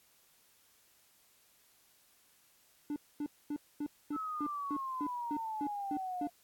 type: tone bursts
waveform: triangle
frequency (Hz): 293.7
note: D4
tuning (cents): 0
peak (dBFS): -32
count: 12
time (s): 2.9-6.272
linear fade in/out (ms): 2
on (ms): 61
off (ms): 240
type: exponential sweep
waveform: sine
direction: down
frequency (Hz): 1318 to 697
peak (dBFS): -36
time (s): 4.12-6.3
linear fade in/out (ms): 50
effects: white hiss -67 dBFS RMS until 6.43 s + AAC 64 kbps